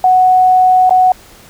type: tone with dropouts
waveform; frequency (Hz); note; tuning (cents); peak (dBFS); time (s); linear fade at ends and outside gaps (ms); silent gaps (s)
sine; 740; F#5; 0; -5; 0.04-1.12; 2; 0.895-0.907
effects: pink hiss -40 dBFS RMS until 1.49 s